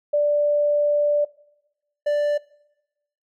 sine / triangle tone pair in turn, 587.3 / 587.3 Hz, D5 / D5, 0 / 0 cents, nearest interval unison, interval 0 cents, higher neither, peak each -16 dBFS, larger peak neither, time 0.13-1.25 / 2.06-2.38 s, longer first, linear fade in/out 10 ms, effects noise-tail reverb RT60 0.9 s tail -21 dB re dry

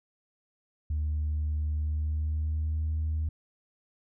sine tone with pitch glide, 75.9 to 78.17 Hz, D#2 to D#2, -42 to +9 cents, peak -25 dBFS, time 0.9-3.29 s, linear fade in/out 5 ms, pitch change +51 cents, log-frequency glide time 1.73-2.84 s, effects tanh soft clip ceiling -24 dBFS

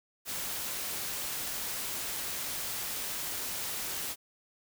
white noise, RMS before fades -36 dBFS, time 0.25-4.16 s, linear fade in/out 50 ms, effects none

